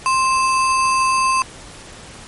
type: tone with sample-and-hold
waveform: sine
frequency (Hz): 1051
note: C6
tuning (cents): +7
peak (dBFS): -13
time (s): 0.06-1.42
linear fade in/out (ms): 0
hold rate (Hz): 3675
effects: pink hiss -38 dBFS RMS until 2.27 s + MP3 48 kbps